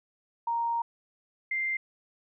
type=tone pair in turn; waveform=sine; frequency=932.3 / 2093 Hz; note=A#5 / C7; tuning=0 / 0 cents; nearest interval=octave + major second; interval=1400 cents; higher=second; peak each=-26 / -27 dBFS; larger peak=first; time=0.47-0.82 / 1.51-1.77 s; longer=first; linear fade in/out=5 ms; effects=none